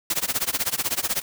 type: noise with tremolo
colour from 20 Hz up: white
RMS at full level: -22 dBFS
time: 0.1-1.22 s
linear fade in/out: 2 ms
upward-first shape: sine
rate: 16 Hz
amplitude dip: 95%
effects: none

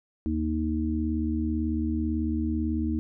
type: harmonic tone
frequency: 78.1 Hz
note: D#2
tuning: 7 cents sharp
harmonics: 1 / 3 / 4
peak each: -29 / -29 / -29 dBFS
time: 0.26-2.99 s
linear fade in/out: 0 ms
effects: none

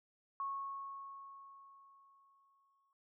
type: tone with exponential decay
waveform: sine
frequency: 1100 Hz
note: C#6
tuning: 14 cents flat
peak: -36 dBFS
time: 0.4-2.93 s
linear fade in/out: 1 ms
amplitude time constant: 550 ms
effects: none

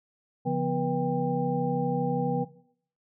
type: tone cluster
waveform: sine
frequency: 141.2 / 173.8 / 245.8 / 485.1 / 794 Hz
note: C#3 / F3 / B3 / B4 / G5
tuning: +32 / -8 / -8 / -31 / +22 cents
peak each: -31 dBFS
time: 0.45-2.45 s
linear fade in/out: 20 ms
effects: noise-tail reverb RT60 0.6 s tail -17 dB re dry

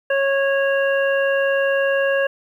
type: harmonic tone with a mistuned harmonic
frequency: 550 Hz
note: C#5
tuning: 14 cents flat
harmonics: 1 / 2 / 3 / 5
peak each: -17 / -31 / -22 / -29 dBFS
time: 0.1-2.27 s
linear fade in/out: 5 ms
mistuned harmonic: 5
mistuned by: +16 cents
effects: 9-bit

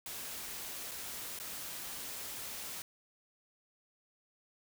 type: noise with dropouts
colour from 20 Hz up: white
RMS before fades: -43 dBFS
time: 0.06-2.82 s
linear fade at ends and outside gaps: 1 ms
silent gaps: 0.912-0.916 / 1.389-1.399 s
effects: none

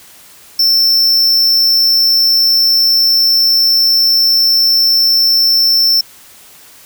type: tone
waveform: square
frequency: 5370 Hz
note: E8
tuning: 31 cents sharp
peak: -8 dBFS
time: 0.59-6.01 s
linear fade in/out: 5 ms
effects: white hiss -40 dBFS RMS until 6.85 s

